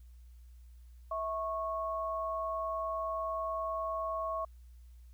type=tone pair together; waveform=sine; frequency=650.5 / 1100 Hz; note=E5 / C#6; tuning=-23 / -14 cents; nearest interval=major sixth; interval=909 cents; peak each=-36 / -35 dBFS; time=1.11-4.45 s; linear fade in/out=5 ms; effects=added 60 Hz sine -51 dBFS peak until 5.13 s + white hiss -74 dBFS RMS until 5.13 s